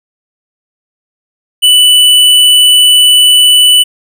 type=tone; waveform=square; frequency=2977 Hz; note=F#7; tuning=10 cents sharp; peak=-3 dBFS; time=1.62-3.84 s; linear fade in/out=20 ms; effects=none